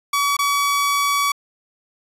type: tone with dropouts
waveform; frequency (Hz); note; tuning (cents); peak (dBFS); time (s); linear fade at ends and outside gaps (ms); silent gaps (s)
sawtooth; 1137; C#6; +44; -13; 0.13-1.32; 5; 0.368-0.389
effects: resampled to 32000 Hz